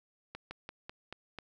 slowing click train, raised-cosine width 0.3 ms, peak -26 dBFS, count 6, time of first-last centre 0.35-1.387 s, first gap 160 ms, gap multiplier 1.13, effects none

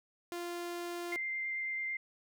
sawtooth tone, 347.4 Hz, F4, 9 cents flat, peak -34 dBFS, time 0.32-1.16 s, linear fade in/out 0 ms
sine tone with vibrato, 2093 Hz, C7, in tune, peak -34 dBFS, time 1.12-1.97 s, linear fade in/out 5 ms, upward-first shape triangle, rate 9.1 Hz, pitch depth 11 cents each way
effects none

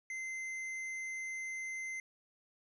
sine tone with hard clipping, 2071 Hz, C7, 18 cents flat, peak -40 dBFS, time 0.1-2 s, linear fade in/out 2 ms, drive 7 dB, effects none

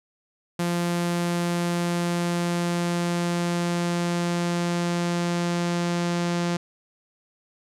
sawtooth tone with low-pass filter sweep, 173.2 Hz, F3, 14 cents flat, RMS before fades -25 dBFS, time 0.59-6.57 s, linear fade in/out 5 ms, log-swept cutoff 11000 to 7000 Hz, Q 1.1, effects none

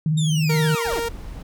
sine tone with vibrato, 155.56 Hz, D#3, in tune, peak -17 dBFS, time 0.06-0.75 s, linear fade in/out 2 ms, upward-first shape square, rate 19 Hz, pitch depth 53 cents each way
25% pulse linear sweep, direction down, 3729 to 248.7 Hz, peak -23 dBFS, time 0.17-1 s, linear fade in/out 10 ms
sawtooth tone, 464.9 Hz, A#4, 5 cents flat, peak -19 dBFS, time 0.49-1.09 s, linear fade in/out 10 ms
brown noise, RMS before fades -34 dBFS, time 0.85-1.43 s, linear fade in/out 10 ms
effects none

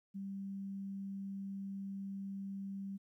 sine tone, 196 Hz, G3, in tune, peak -40 dBFS, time 0.14-2.98 s, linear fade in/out 20 ms, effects 13-bit

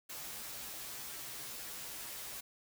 white noise with comb filter, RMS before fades -45 dBFS, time 0.09-2.41 s, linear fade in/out 10 ms, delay 11 ms, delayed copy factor -0.8, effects none

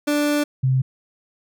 30% pulse / sine tone pair in turn, 293.7 / 130.83 Hz, D4 / C3, 0 / 0 cents, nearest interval octave + major second, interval 1400 cents, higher first, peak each -15 dBFS, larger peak neither, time 0.07-0.44 / 0.63-0.82 s, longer first, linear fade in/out 10 ms, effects none

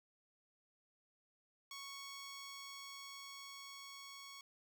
10% pulse tone with level ramp, 1109 Hz, C#6, in tune, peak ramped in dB -39 to -43 dBFS, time 1.71-4.41 s, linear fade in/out 2 ms, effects none

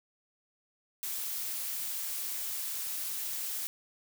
blue noise, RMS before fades -36 dBFS, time 1.03-3.67 s, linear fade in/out 0 ms, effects none

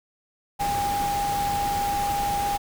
sine tone in noise, 810 Hz, G#5, 43 cents flat, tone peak -23 dBFS, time 0.59-2.58 s, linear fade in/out 20 ms, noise pink, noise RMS -32 dBFS, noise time 0.59-2.58 s, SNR +6 dB, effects none

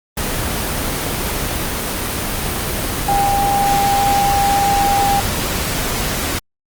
sine tone in noise, 800 Hz, G5, 35 cents sharp, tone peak -13 dBFS, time 3.08-5.2 s, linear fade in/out 5 ms, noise pink, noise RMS -20 dBFS, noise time 0.17-6.39 s, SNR +4 dB, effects Opus 24 kbps

